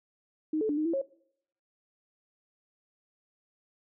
sine tone with pitch steps, 310.9 / 435.4 / 293.7 / 308.2 / 333.4 / 545 Hz, D#4 / A4 / D4 / D#4 / E4 / C#5, -1 / -18 / 0 / -16 / +20 / -29 cents, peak -26 dBFS, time 0.53-1.016 s, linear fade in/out 5 ms, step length 81 ms, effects noise-tail reverb RT60 0.7 s tail -23 dB re dry

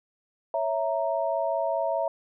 sine chord, A# diminished, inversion first, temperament equal, 554.4 / 659.3 / 932.3 Hz, C#5 / E5 / A#5, 0 / 0 / 0 cents, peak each -30 / -26 / -31 dBFS, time 0.54-2.08 s, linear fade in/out 2 ms, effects none

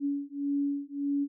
sine beating tone pair, 282.3 / 284 Hz, C#4 / C#4, +32 / +42 cents, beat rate 1.7 Hz, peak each -31 / -31 dBFS, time 0-1.28 s, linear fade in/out 50 ms, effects none

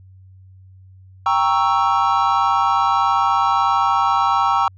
triangle chord, G diminished seventh, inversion none, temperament equal with one note detuned, 790.8 / 932.3 / 1108.7 / 1318.5 Hz, G5 / Bb5 / Db6 / Fb6, +15 / 0 / 0 / 0 cents, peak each -18 dBFS, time 1.26-4.68 s, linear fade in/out 2 ms, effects added 94 Hz sine -42 dBFS peak until 4.77 s + resampled to 16000 Hz

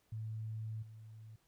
sine tone with level steps, 110 Hz, A2, in tune, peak -39 / -50 dBFS, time 0.12-1.36 s, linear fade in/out 5 ms, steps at 0.82 s, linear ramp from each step 10 ms, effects pink hiss -75 dBFS RMS until 1.47 s

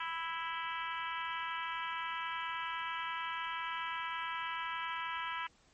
harmonic tone with a mistuned harmonic, 329.6 Hz, E4, in tune, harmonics 3 / 4 / 5 / 6 / 7 / 8 / 9 / 10, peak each -40 / -42 / -44 / -46 / -47 / -48 / -49 / -50 dBFS, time 0-5.47 s, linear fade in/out 5 ms, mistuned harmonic 10, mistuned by -50 cents, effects pink hiss -67 dBFS RMS until 5.73 s + MP3 32 kbps

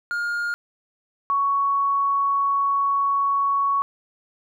triangle / sine tone pair in turn, 1417 / 1115.1 Hz, F6 / C#6, +25 / +10 cents, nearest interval major third, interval 415 cents, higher first, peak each -21 / -18 dBFS, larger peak second, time 0.11-0.54 / 1.3-3.82 s, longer second, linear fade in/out 0 ms, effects none

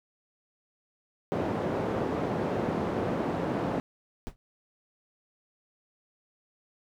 white band-pass noise, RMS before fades -30 dBFS, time 1.32-3.8 s, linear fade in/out 0 ms, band 110 to 540 Hz, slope 12 dB/octave
brown noise with exponential decay, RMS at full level -29 dBFS, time 4.27-4.36 s, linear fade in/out 0 ms, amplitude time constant 19 ms
effects none

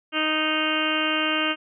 harmonic tone, 310.7 Hz, D#4, 2 cents flat, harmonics 1 / 2 / 3 / 4 / 5 / 6 / 7 / 8 / 9 / 10, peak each -28 / -31 / -37 / -29 / -29 / -37 / -32 / -32 / -27 / -31 dBFS, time 0.12-1.56 s, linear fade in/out 50 ms, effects none

